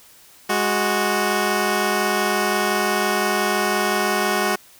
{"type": "tone pair together", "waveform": "10% pulse", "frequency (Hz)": [207.3, 368.8], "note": ["G#3", "F#4"], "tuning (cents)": [-3, -6], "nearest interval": "minor seventh", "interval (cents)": 997, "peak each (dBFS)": [-14, -12], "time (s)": [0.49, 4.56], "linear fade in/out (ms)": 10, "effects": ["white hiss -49 dBFS RMS until 4.79 s"]}